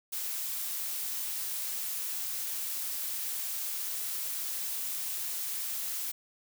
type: noise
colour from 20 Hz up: blue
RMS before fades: -35 dBFS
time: 0.12-6.12 s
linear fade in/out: 10 ms
effects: none